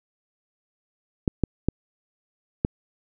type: clicks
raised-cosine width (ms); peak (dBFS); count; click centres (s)
3; -7; 4; 1.278 / 1.437 / 1.686 / 2.649
effects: none